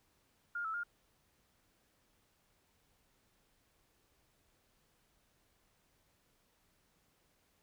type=tone with pitch steps; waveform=sine; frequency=1413 / 1311 / 1413 Hz; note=F6 / E6 / F6; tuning=+20 / -10 / +20 cents; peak=-36 dBFS; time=0.55-0.835 s; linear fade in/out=5 ms; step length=95 ms; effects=pink hiss -74 dBFS RMS until 7.62 s